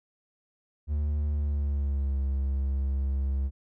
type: tone with pitch glide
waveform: triangle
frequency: 74 to 67.86 Hz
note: D2 to C#2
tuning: +14 to -36 cents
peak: -23 dBFS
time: 0.87-3.51 s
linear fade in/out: 50 ms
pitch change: -150 cents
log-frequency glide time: 1.28-2.2 s
effects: none